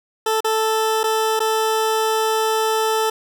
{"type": "tone with dropouts", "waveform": "20% pulse", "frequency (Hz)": 440, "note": "A4", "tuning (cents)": 0, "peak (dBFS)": -12, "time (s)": [0.26, 3.1], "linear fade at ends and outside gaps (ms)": 5, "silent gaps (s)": [[0.406, 0.444], [1.033, 1.039], [1.394, 1.402]], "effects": []}